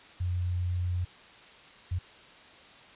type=tone bursts at uneven times; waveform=sine; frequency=89.2 Hz; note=F2; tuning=37 cents sharp; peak=-27 dBFS; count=2; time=0.2-1.05 / 1.91-1.99 s; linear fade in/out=10 ms; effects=white hiss -52 dBFS RMS until 2.95 s + resampled to 8000 Hz